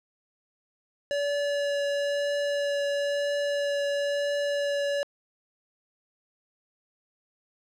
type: tone with vibrato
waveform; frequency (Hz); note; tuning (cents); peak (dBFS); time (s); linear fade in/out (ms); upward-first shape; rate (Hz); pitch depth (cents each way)
square; 572; D5; -46; -26; 1.11-5.03; 0; triangle; 1; 10
effects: low-pass 6000 Hz 12 dB/octave + 9-bit